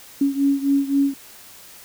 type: beating tone pair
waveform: sine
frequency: 277.2 / 281 Hz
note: C#4 / C#4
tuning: 0 / +24 cents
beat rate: 3.8 Hz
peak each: -18 / -21 dBFS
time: 0.21-1.14 s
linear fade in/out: 5 ms
effects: white hiss -44 dBFS RMS until 1.84 s